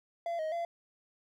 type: tone with pitch steps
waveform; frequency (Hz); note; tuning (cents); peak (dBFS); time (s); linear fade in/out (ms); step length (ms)
triangle; 681 / 628 / 682; F5 / D#5 / F5; -44 / +16 / -41; -30; 0.26-0.65; 2; 130
effects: none